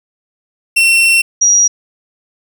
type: tone pair in turn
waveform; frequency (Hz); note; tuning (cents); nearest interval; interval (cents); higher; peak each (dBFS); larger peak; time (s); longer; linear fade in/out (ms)
40% pulse / sine; 2712 / 5747; E7 / F8; +49 / +49; octave + minor second; 1300; second; -6; neither; 0.76-1.22 / 1.41-1.68; first; 10
effects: none